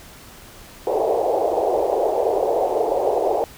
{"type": "band-pass noise", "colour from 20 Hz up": "pink", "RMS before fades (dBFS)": -20, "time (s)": [0.87, 3.44], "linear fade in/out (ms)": 0, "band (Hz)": [380, 810], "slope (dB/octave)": 48, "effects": ["pink hiss -43 dBFS RMS until 3.57 s"]}